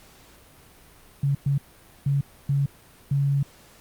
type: tone bursts at uneven times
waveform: sine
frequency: 140 Hz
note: C#3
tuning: 18 cents sharp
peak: -19 dBFS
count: 5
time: 1.23-1.35 / 1.46-1.58 / 2.06-2.21 / 2.49-2.66 / 3.11-3.43 s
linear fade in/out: 5 ms
effects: pink hiss -52 dBFS RMS until 3.8 s + Opus 48 kbps